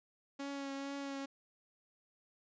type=tone with vibrato; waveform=sawtooth; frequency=277.2 Hz; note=C#4; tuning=in tune; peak=-36 dBFS; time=0.39-1.26 s; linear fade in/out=10 ms; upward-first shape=triangle; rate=2.2 Hz; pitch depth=22 cents each way; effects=resampled to 16000 Hz